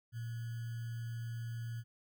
sine tone with sample-and-hold, 116.1 Hz, A#2, 7 cents flat, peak -38 dBFS, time 0.12-1.84 s, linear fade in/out 50 ms, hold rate 1575 Hz, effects none

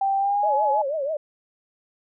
sine tone with pitch glide, 784 to 845.1 Hz, G5 to G#5, 0 to +30 cents, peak -19 dBFS, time 0.01-0.82 s, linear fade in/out 5 ms, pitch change +130 cents, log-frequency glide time 0.18-0.54 s
sine tone with vibrato, 587.3 Hz, D5, in tune, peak -23 dBFS, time 0.43-1.17 s, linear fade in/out 5 ms, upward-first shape triangle, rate 6.2 Hz, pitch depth 190 cents each way
effects none

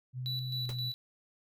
sine tone with pitch glide, 126.9 to 123.5 Hz, B2 to B2, +47 to 0 cents, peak -35 dBFS, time 0.13-0.93 s, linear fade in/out 50 ms, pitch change -47 cents, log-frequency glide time 0.57-0.64 s
triangle tone with tremolo, 3951 Hz, B7, in tune, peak -33 dBFS, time 0.26-0.94 s, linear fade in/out 0 ms, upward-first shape square, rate 3.8 Hz, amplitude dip 55%
pink noise with exponential decay, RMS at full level -40 dBFS, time 0.69-0.79 s, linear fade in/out 2 ms, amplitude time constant 21 ms
effects none

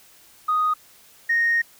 sine tone pair in turn, 1244.5 / 1858.7 Hz, D#6 / A#6, 0 / -6 cents, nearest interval perfect fifth, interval 694 cents, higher second, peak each -17 / -16 dBFS, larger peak second, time 0.48-0.74 / 1.29-1.62 s, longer second, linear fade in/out 10 ms, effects tanh soft clip ceiling -13 dBFS + white hiss -52 dBFS RMS until 1.79 s

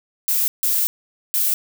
violet noise bursts at uneven times, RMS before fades -19 dBFS, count 3, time 0.28-0.48 / 0.63-0.87 / 1.34-1.54 s, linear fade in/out 0 ms, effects none

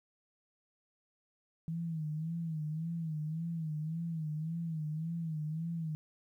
sine tone with vibrato, 160 Hz, D#3, 49 cents sharp, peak -34 dBFS, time 1.68-5.95 s, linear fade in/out 0 ms, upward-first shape sine, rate 1.8 Hz, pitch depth 90 cents each way, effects 12-bit

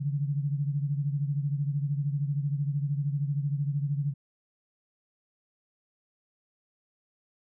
sine beating tone pair, 141.1 / 154.1 Hz, C#3 / D#3, +31 / -16 cents, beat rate 13 Hz, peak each -27 / -33 dBFS, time 0-4.14 s, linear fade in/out 20 ms, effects none

